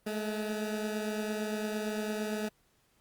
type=beating tone pair; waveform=20% pulse; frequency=212.5 / 221.3 Hz; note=G#3 / A3; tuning=+40 / +10 cents; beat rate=8.8 Hz; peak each=-28 / -36 dBFS; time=0.06-2.49 s; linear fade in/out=10 ms; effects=pink hiss -70 dBFS RMS until 3 s + Opus 32 kbps